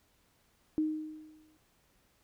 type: tone with exponential decay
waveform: sine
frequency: 310 Hz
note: D#4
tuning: 6 cents flat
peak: -25 dBFS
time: 0.78-1.57 s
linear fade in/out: 0 ms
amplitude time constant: 170 ms
effects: pink hiss -70 dBFS RMS until 2.23 s